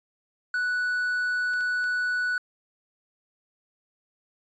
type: tone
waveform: triangle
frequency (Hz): 1480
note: F#6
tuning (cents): 0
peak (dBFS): -22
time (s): 0.54-2.38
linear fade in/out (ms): 2
type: clicks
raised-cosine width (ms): 0.2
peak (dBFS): -29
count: 3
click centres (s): 1.536 / 1.608 / 1.841
effects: resampled to 16000 Hz